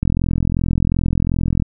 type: click train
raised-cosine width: 5 ms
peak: -5 dBFS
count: 69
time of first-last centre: 0.03-1.623 s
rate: 42.7 Hz
effects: none